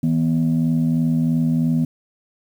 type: tone pair together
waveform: sine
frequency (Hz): 160.97 / 244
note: E3 / B3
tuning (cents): -41 / -21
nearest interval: perfect fifth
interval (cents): 720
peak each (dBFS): -17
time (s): 0.03-1.85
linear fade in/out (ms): 5
effects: tanh soft clip ceiling -11 dBFS + 8-bit